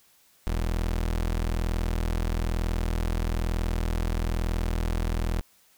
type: tone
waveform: 30% pulse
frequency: 41.08 Hz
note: E1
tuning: 5 cents flat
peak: -22 dBFS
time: 0.47-5.41 s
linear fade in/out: 0 ms
effects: white hiss -61 dBFS RMS until 5.77 s